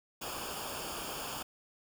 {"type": "noise with comb filter", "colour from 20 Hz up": "pink", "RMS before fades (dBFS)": -40, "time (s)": [0.21, 1.43], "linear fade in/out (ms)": 10, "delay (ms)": 0.5, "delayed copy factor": -0.75, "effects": []}